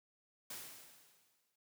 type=noise with exponential decay; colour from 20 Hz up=white; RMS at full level=-45 dBFS; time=0.5-1.56 s; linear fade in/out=5 ms; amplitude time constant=230 ms; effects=high-pass 100 Hz 12 dB/octave